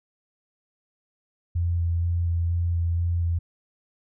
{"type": "tone with vibrato", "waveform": "sine", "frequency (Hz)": 85.4, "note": "F2", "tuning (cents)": -38, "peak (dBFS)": -21, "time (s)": [1.55, 3.39], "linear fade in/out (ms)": 10, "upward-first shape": "square", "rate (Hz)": 2.1, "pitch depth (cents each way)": 12, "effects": []}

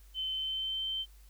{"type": "tone with pitch glide", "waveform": "sine", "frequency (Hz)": [3068, 3105], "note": ["G7", "G7"], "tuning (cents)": [-38, -17], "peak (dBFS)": -32, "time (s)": [0.14, 1.06], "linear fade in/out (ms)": 50, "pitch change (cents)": 21, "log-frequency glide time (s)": [0.32, 0.85], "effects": ["added 50 Hz sine -53 dBFS peak until 1.29 s", "white hiss -65 dBFS RMS until 1.29 s"]}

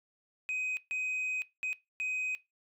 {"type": "tone bursts at uneven times", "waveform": "sine", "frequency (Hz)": 2514, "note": "D#7", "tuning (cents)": 17, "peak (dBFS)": -29, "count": 4, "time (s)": [[0.49, 0.77], [0.91, 1.42], [1.63, 1.73], [2, 2.35]], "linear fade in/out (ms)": 0, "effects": ["noise-tail reverb RT60 0.2 s tail -21 dB re dry", "tanh soft clip ceiling -30 dBFS"]}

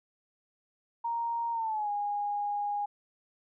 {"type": "tone with pitch glide", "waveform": "sine", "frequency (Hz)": [932.3, 821], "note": ["A#5", "G#5"], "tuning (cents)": [0, -20], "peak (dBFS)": -29, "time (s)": [1.04, 2.86], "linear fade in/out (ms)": 10, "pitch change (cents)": -220, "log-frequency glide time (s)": [1.52, 1.9], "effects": []}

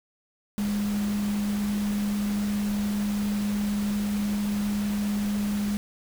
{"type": "tone in noise", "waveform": "sine", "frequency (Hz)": 205.7, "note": "G#3", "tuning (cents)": -16, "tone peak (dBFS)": -24, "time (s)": [0.58, 5.77], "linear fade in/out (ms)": 0, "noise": "pink", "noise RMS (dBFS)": -38, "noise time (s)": [0.58, 5.77], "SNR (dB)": 11, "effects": []}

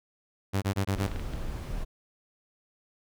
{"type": "tone bursts", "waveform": "sawtooth", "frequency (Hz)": 98, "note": "G2", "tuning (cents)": 0, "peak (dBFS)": -21, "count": 5, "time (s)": [0.53, 1.077], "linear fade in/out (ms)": 20, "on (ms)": 91, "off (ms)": 23}
{"type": "clicks", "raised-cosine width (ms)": 0.3, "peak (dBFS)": -26, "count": 9, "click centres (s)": [0.875, 0.918, 0.985, 1.034, 1.08, 1.116, 1.16, 1.196, 1.336]}
{"type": "noise", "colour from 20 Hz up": "brown", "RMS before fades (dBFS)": -34, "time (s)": [0.95, 1.85], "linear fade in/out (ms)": 20}
{"effects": []}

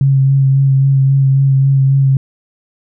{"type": "tone with vibrato", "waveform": "sine", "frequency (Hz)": 135.9, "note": "C#3", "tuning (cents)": -34, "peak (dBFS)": -7, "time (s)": [0.01, 2.17], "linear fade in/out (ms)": 2, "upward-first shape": "sine", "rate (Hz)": 3.7, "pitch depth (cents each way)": 19, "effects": []}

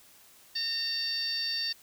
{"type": "harmonic tone", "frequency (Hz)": 914, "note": "A#5", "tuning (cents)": -34, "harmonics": [2, 3, 4, 5, 6], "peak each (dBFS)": [-40, -42, -40, -30, -41], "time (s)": [0.55, 1.73], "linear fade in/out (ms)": 10, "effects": ["white hiss -57 dBFS RMS until 1.82 s"]}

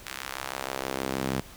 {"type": "tone with high-pass filter sweep", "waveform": "sawtooth", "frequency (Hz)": 66.3, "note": "C2", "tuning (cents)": 23, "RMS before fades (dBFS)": -33, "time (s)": [0.06, 1.41], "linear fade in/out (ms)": 5, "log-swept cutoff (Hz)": [1800, 160], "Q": 0.95, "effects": ["pink hiss -48 dBFS RMS until 1.56 s"]}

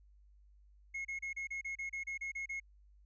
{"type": "tone bursts", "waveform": "triangle", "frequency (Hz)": 2167, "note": "C#7", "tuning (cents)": -40, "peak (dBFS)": -36, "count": 12, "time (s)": [0.94, 2.601], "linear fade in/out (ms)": 10, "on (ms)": 110, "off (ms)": 31, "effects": ["added 50 Hz sine -60 dBFS peak until 3.05 s", "resampled to 16000 Hz"]}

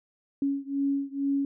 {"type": "beating tone pair", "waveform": "sine", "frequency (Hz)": [277.2, 279.4], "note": ["C#4", "C#4"], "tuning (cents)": [0, 14], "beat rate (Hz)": 2.2, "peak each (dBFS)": [-28, -29], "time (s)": [0.42, 1.45], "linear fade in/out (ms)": 2, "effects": []}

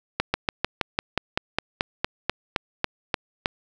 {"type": "slowing click train", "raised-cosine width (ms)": 0.3, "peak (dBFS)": -5, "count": 16, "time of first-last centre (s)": [0.2, 3.459], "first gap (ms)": 140, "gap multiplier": 1.06, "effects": []}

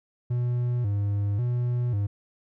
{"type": "tone with vibrato", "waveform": "triangle", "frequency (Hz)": 111.3, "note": "A2", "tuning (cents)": 20, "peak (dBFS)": -21, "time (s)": [0.3, 2.07], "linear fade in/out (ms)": 10, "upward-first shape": "square", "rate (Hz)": 0.92, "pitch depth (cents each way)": 160, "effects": []}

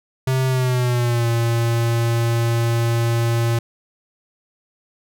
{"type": "tone with pitch glide", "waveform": "square", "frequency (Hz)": [130.81, 116.54], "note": ["C3", "A#2"], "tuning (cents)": [0, 0], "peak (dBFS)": -17, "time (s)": [0.27, 3.59], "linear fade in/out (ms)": 5, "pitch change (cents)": -200, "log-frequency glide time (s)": [0.47, 1.28], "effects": []}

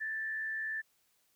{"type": "tone with frequency modulation", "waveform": "sine", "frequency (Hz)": 1760, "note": "A6", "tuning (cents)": 0, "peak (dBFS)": -34, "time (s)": [0, 0.82], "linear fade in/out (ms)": 20, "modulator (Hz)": 83.1, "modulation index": 0.45, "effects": ["white hiss -73 dBFS RMS until 1.35 s"]}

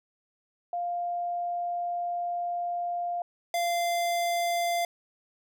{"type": "tone pair in turn", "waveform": ["sine", "square"], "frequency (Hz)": [700, 691.2], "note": ["F5", "F5"], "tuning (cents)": [4, -18], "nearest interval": "unison", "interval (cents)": 22, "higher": "first", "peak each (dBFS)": [-28, -26], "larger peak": "second", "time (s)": [[0.73, 3.22], [3.54, 4.85]], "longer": "first", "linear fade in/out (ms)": 2, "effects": []}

